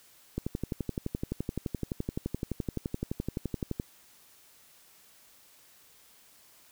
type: click train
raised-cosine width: 3 ms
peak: -18 dBFS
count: 41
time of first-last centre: 0.38-3.799 s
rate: 11.7 Hz
effects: white hiss -59 dBFS RMS until 6.71 s